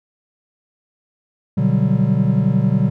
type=chord; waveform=triangle; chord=G major seventh; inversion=first; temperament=equal; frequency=123.47 / 146.83 / 185 / 196 Hz; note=B2 / D3 / F#3 / G3; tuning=0 / 0 / 0 / 0 cents; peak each=-17 dBFS; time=1.57-2.9 s; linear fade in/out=10 ms; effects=none